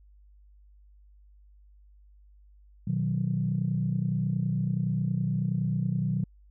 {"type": "chord", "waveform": "sine", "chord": "B major", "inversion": "none", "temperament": "equal", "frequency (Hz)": [123.47, 155.56, 185], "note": ["B2", "D#3", "F#3"], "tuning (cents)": [0, 0, 0], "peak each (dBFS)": -29, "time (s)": [2.87, 6.24], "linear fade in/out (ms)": 5, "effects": ["tanh soft clip ceiling -16 dBFS", "added 50 Hz sine -53 dBFS peak until 6.5 s"]}